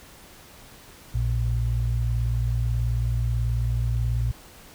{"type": "tone pair together", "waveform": "sine", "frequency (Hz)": [58.1, 116.54], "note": ["A#1", "A#2"], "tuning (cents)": [-5, 0], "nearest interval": "octave", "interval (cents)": 1205, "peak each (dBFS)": [-24, -24], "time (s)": [1.14, 4.32], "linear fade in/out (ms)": 10, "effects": ["pink hiss -48 dBFS RMS until 4.74 s"]}